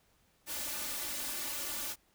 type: noise with comb filter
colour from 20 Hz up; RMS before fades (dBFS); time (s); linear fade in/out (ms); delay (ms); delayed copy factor
white; -38; 0.46-1.96; 50; 3.4; +0.95
effects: pink hiss -70 dBFS RMS until 2.14 s